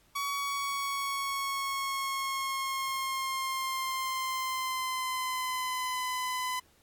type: tone with pitch glide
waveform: sawtooth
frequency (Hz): 1127 to 1009.9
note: C#6 to B5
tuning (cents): +28 to +38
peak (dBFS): -27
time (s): 0.15-6.6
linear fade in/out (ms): 10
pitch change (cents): -190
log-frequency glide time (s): 0.34-6.03
effects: pink hiss -65 dBFS RMS until 6.82 s + AAC 64 kbps